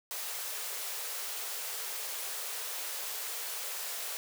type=high-pass noise; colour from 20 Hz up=white; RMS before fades=-38 dBFS; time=0.11-4.17 s; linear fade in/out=0 ms; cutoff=390 Hz; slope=96 dB/octave; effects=none